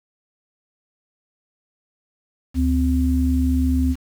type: tone pair together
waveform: sine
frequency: 72.7 / 257.9 Hz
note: D2 / C4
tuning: -17 / -25 cents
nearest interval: octave + minor seventh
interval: 2192 cents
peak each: -18 / -19 dBFS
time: 2.54-3.96 s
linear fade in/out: 50 ms
effects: 7-bit